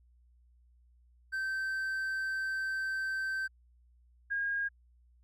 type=tone pair in turn; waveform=triangle / sine; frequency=1552 / 1626.8 Hz; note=G6 / G#6; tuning=-18 / -36 cents; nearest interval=minor second; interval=82 cents; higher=second; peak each=-30 / -30 dBFS; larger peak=neither; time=1.32-3.48 / 4.3-4.69 s; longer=first; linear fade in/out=20 ms; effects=added 60 Hz sine -61 dBFS peak until 5.23 s